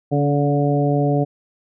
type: harmonic tone with a mistuned harmonic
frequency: 144.3 Hz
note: D3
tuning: 30 cents flat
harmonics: 1 / 2 / 3 / 4 / 5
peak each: -18 / -21 / -23 / -24 / -25 dBFS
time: 0.11-1.25 s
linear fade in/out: 20 ms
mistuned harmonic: 2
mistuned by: -22 cents
effects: none